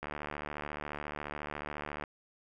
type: click train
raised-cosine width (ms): 0.5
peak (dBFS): -23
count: 150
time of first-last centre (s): 0.03-2.038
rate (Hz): 74.2
effects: none